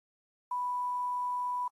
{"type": "tone with quantisation", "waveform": "sine", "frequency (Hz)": 987.8, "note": "B5", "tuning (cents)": 0, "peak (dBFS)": -30, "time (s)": [0.51, 1.68], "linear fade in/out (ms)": 5, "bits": 10, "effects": ["AAC 32 kbps"]}